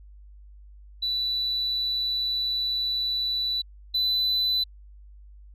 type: tone pair in turn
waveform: sine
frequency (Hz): 3964 / 3998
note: B7 / B7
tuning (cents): +6 / +20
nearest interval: unison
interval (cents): 14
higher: second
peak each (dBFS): -23 / -19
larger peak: second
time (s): 1.02-3.62 / 3.94-4.64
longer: first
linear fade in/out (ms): 10
effects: tanh soft clip ceiling -20 dBFS + added 50 Hz sine -45 dBFS peak until 5.54 s